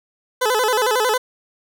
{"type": "tone with vibrato", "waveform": "20% pulse", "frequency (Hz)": 466.2, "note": "A#4", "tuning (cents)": 0, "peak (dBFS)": -11, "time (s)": [0.41, 1.18], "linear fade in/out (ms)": 10, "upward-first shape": "square", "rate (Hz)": 11, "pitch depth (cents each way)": 140, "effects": []}